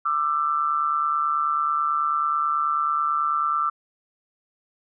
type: tone pair together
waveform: sine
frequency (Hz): 1185 / 1334.2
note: D6 / E6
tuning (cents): +15 / +20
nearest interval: major second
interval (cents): 205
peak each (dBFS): -23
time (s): 0.05-3.7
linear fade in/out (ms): 10
effects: none